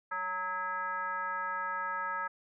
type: tone with frequency modulation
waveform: sine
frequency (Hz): 1286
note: E6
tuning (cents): -43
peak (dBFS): -32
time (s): 0.11-2.28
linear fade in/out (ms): 10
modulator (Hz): 364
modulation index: 1.2
effects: none